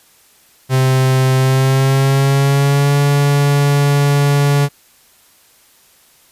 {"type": "tone with pitch glide", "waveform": "45% pulse", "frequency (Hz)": [130.81, 142.65], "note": ["C3", "C#3"], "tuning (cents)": [0, 50], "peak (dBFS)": -10, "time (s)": [0.69, 4.69], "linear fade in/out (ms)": 50, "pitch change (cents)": 150, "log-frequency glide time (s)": [1.35, 2.96], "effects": ["white hiss -50 dBFS RMS until 6.31 s", "resampled to 32000 Hz"]}